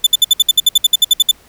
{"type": "tone bursts", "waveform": "40% pulse", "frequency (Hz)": 3511, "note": "A7", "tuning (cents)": -4, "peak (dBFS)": -4, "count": 15, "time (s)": [0.04, 1.313], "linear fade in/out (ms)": 5, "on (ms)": 27, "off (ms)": 62, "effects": ["pink hiss -47 dBFS RMS until 1.48 s"]}